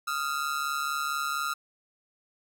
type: ring-modulated tone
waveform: 45% pulse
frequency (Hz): 1318.5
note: E6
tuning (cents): 0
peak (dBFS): -25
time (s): 0.07-1.54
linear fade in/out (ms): 10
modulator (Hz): 72.1
effects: none